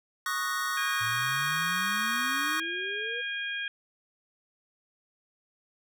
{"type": "chord", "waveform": "square", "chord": "D# minor seventh", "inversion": "third", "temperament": "equal", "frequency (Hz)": [1108.7, 1244.5, 1480, 1864.7], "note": ["C#6", "D#6", "F#6", "A#6"], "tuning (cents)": [0, 0, 0, 0], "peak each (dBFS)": -35, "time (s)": [0.26, 2.6], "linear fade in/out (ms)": 2}
{"type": "harmonic tone", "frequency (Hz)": 814, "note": "G#5", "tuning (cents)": -35, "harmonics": [2, 3, 4], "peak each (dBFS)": [-33, -37, -37], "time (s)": [0.77, 3.68], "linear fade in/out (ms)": 2}
{"type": "exponential sweep", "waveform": "sine", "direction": "up", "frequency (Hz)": [107.6, 493.9], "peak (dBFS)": -38, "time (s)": [1, 3.22], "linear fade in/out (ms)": 20}
{"effects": []}